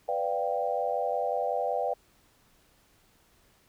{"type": "chord", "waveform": "sine", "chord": "G dominant seventh", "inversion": "first", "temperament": "equal with one note detuned", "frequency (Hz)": [497, 587.3, 698.5, 784], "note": ["B4", "D5", "F5", "G5"], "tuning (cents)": [11, 0, 0, 0], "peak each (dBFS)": -32, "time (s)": [0.08, 1.94], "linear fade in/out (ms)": 10, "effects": ["pink hiss -64 dBFS RMS until 3.68 s"]}